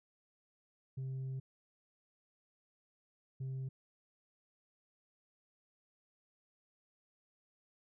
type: tone bursts at uneven times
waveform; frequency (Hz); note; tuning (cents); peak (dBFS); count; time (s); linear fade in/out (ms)
sine; 132.1; C3; +17; -35; 2; 0.97-1.4 / 3.4-3.69; 10
effects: tanh soft clip ceiling -37 dBFS